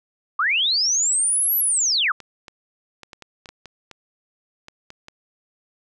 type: linear two-way sweep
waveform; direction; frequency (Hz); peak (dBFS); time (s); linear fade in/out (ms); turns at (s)
sine; up then down; 1104 to 12000 to 1104; -17; 0.39-2.12; 5; 1.57
type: clicks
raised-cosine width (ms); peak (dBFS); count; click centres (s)
0.2; -22; 12; 2.203 / 2.482 / 3.033 / 3.132 / 3.223 / 3.458 / 3.49 / 3.657 / 3.913 / 4.684 / 4.904 / 5.084
effects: none